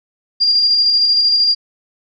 sine tone with tremolo, 4791 Hz, D8, 34 cents sharp, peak -9 dBFS, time 0.4-1.55 s, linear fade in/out 20 ms, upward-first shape square, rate 13 Hz, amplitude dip 25%, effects none

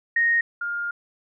sine tone pair in turn, 1862 / 1410.3 Hz, A#6 / F6, -2 / +17 cents, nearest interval perfect fourth, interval 481 cents, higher first, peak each -17 / -25 dBFS, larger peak first, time 0.16-0.41 / 0.61-0.91 s, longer second, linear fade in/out 5 ms, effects none

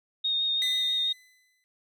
sine tone with vibrato, 3701 Hz, A#7, 13 cents flat, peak -24 dBFS, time 0.24-1.13 s, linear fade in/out 10 ms, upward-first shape sine, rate 6.1 Hz, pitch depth 14 cents each way
sawtooth tone with exponential decay, 2012 Hz, B6, 32 cents sharp, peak -28 dBFS, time 0.62-1.64 s, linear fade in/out 0 ms, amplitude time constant 220 ms
effects none

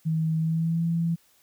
sine tone with pitch glide, 159.9 to 167.27 Hz, D#3 to E3, +48 to +26 cents, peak -22 dBFS, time 0.05-1.16 s, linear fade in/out 20 ms, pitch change +78 cents, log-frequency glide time 0.38-0.84 s, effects white hiss -62 dBFS RMS until 1.42 s

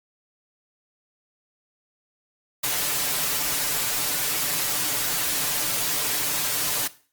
white noise with comb filter, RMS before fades -25 dBFS, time 2.63-6.88 s, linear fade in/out 10 ms, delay 6.8 ms, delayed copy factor +0.9, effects noise-tail reverb RT60 0.4 s tail -17 dB re dry + Opus 48 kbps

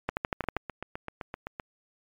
two click trains, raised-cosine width 0.5 ms, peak -20 / -12 dBFS, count 10 / 7, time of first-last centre 0.44-1.598 / 0.09-0.566 s, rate 7.77 / 12.6 Hz, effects MP3 96 kbps

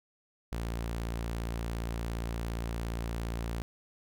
sawtooth tone, 57.3 Hz, A#1, 29 cents flat, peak -29 dBFS, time 0.52-3.62 s, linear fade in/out 0 ms, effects none

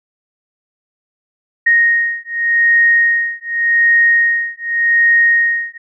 sine beating tone pair, 1864.7 / 1865.56 Hz, A#6 / A#6, 0 / +1 cents, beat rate 0.86 Hz, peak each -13 dBFS, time 1.66-5.78 s, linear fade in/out 10 ms, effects none

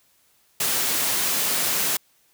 white high-pass noise, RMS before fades -23 dBFS, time 0.6-1.97 s, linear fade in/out 5 ms, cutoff 120 Hz, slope 12 dB/octave, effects white hiss -62 dBFS RMS until 2.33 s

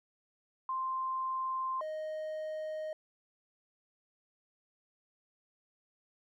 sine / triangle tone pair in turn, 1046.5 / 622.3 Hz, C6 / D#5, 0 / 0 cents, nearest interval major sixth, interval 900 cents, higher first, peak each -32 / -34 dBFS, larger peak first, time 0.69-1.81 / 1.81-2.93 s, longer neither, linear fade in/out 2 ms, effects none

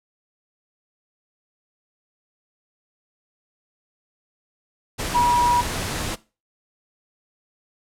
sine tone in noise, 966 Hz, B5, 39 cents flat, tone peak -15 dBFS, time 5.14-5.62 s, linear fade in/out 20 ms, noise pink, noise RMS -27 dBFS, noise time 4.98-6.16 s, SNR +9 dB, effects noise-tail reverb RT60 0.3 s tail -19 dB re dry + low-pass 11000 Hz 12 dB/octave

